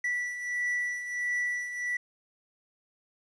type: beating tone pair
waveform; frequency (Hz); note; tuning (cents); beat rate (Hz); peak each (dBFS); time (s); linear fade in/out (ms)
triangle; 1958 / 1959.5; B6 / B6; -15 / -14; 1.5; -35 / -28; 0.04-1.97; 5
effects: resampled to 22050 Hz + 10-bit